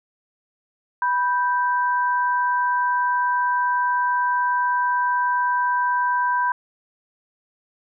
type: tone pair together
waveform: sine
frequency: 985.3 / 1564 Hz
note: B5 / G6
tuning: -4 / -4 cents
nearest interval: minor sixth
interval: 800 cents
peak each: -19 / -24 dBFS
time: 1.02-6.52 s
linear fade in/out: 2 ms
effects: none